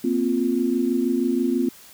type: chord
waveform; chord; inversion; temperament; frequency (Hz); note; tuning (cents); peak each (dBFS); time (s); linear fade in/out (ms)
sine; Bb suspended second; none; equal with one note detuned; 235.4 / 261.6 / 349.2; Bb3 / C4 / F4; +17 / 0 / 0; -24 / -22 / -24; 0.04-1.69; 5
effects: white hiss -47 dBFS RMS until 1.93 s